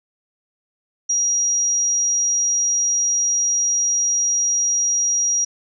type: tone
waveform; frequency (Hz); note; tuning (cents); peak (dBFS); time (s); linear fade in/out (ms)
sine; 5730; F8; +44; -16; 1.09-5.45; 10
effects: none